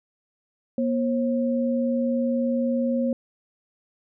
sine tone pair together, 239.2 / 537 Hz, A#3 / C5, +45 / +45 cents, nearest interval octave + major second, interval 1400 cents, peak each -22 / -26 dBFS, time 0.78-3.13 s, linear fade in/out 2 ms, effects none

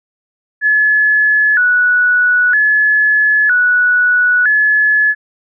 sine tone with vibrato, 1587 Hz, G6, 21 cents sharp, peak -8 dBFS, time 0.61-5.15 s, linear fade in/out 50 ms, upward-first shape square, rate 0.52 Hz, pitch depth 130 cents each way, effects none

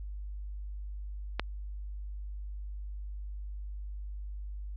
click, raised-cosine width 0.3 ms, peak -13 dBFS, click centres 1.396 s, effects added 50 Hz sine -37 dBFS peak until 4.76 s + low-pass 5000 Hz 12 dB/octave

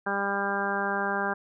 harmonic tone, 199.3 Hz, G3, 29 cents sharp, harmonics 1 / 2 / 3 / 4 / 5 / 6 / 7 / 8, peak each -35 / -34 / -36 / -32 / -35 / -36 / -35 / -31 dBFS, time 0.06-1.34 s, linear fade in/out 10 ms, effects none

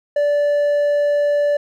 sine tone with hard clipping, 582 Hz, D5, 16 cents flat, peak -15 dBFS, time 0.16-1.57 s, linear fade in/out 5 ms, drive 3 dB, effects none

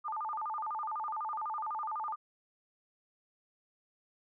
sine tone with vibrato, 1029 Hz, C6, 29 cents flat, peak -34 dBFS, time 0.04-2.16 s, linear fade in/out 20 ms, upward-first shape square, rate 12 Hz, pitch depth 280 cents each way, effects none

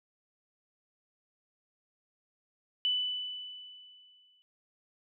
sine tone with exponential decay, 2988 Hz, F#7, 16 cents sharp, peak -25 dBFS, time 2.85-4.42 s, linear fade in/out 0 ms, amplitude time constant 340 ms, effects none

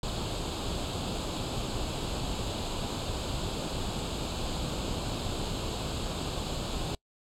pink noise with comb filter, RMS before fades -33 dBFS, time 0.03-6.95 s, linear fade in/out 2 ms, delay 0.26 ms, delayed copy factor +0.75, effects noise-tail reverb RT60 0.1 s tail -26 dB re dry + low-pass 7000 Hz 12 dB/octave

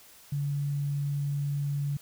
sine tone, 142.7 Hz, D3, 49 cents flat, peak -27 dBFS, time 0.32-1.97 s, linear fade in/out 5 ms, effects white hiss -54 dBFS RMS until 2.01 s

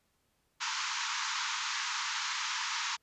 pink band-pass noise, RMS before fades -35 dBFS, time 0.6-2.97 s, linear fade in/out 20 ms, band 890 to 7100 Hz, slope 96 dB/octave, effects pink hiss -75 dBFS RMS until 3.02 s + resampled to 32000 Hz

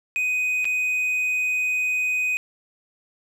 triangle tone with dropouts, 2500 Hz, D#7, 8 cents sharp, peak -19 dBFS, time 0.16-2.37 s, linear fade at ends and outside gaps 0 ms, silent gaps 0.645-0.653 s, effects none

